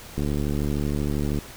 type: click train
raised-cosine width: 3 ms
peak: -14 dBFS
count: 89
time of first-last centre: 0.18-1.387 s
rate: 72.9 Hz
effects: pink hiss -42 dBFS RMS until 1.56 s